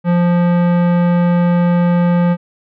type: tone with tanh clipping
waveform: sine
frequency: 174.61 Hz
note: F3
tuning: in tune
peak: -12 dBFS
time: 0.04-2.37 s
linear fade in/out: 50 ms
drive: 18 dB
effects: none